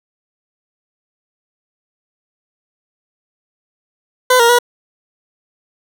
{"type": "tone with pitch steps", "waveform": "20% pulse", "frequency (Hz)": [506, 468.3, 483.9], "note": ["B4", "A#4", "B4"], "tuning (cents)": [42, 8, -35], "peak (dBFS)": -3, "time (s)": [4.3, 4.588], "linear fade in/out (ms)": 5, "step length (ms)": 96, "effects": []}